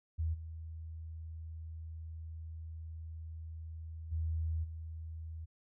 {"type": "tone with level steps", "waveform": "sine", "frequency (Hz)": 80.6, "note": "E2", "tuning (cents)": -38, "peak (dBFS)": [-31, -42, -32, -41], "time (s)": [0.18, 5.46], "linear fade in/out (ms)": 20, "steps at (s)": [0.33, 4.11, 4.63], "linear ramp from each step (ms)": 20, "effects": []}